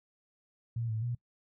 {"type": "tone with pitch steps", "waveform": "sine", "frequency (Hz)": [116.3, 110.2, 120.5], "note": ["A#2", "A2", "B2"], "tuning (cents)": [-4, 3, -42], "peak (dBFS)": -31, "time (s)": [0.76, 1.15], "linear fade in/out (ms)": 5, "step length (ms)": 130, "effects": ["noise-tail reverb RT60 0.1 s tail -23 dB re dry"]}